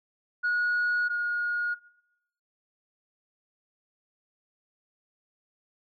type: tone pair in turn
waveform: sine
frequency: 1452 / 1437 Hz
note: F#6 / F6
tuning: -33 / +49 cents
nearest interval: unison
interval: 18 cents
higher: first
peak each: -22 / -25 dBFS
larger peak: first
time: 0.43-1.09 / 1.09-1.75 s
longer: neither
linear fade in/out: 20 ms
effects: noise-tail reverb RT60 0.8 s tail -20 dB re dry + tanh soft clip ceiling -21 dBFS